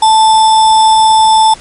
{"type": "tone with sample-and-hold", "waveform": "sine", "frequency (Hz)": 879, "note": "A5", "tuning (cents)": -2, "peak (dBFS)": -3, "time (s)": [0.02, 1.54], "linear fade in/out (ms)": 5, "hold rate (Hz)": 4410, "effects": ["pink hiss -34 dBFS RMS until 1.6 s", "MP3 48 kbps"]}